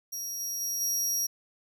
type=tone with level steps; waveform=sawtooth; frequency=5670 Hz; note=F8; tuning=25 cents sharp; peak=-31 / -29 / -27 / -24 dBFS; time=0.12-1.27 s; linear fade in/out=10 ms; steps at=0.39 / 0.6 / 0.8 s; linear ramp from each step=20 ms; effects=none